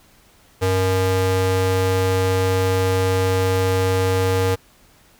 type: ring-modulated tone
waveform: square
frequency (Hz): 186.2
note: F#3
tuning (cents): +11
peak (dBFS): -14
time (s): 0.61-4.56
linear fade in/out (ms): 20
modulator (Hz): 283
effects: pink hiss -53 dBFS RMS until 5.19 s